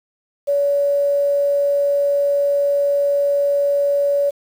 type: tone with quantisation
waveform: sine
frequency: 568 Hz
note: C#5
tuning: 42 cents sharp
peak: -14 dBFS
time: 0.47-4.31 s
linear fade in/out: 20 ms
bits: 7
effects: none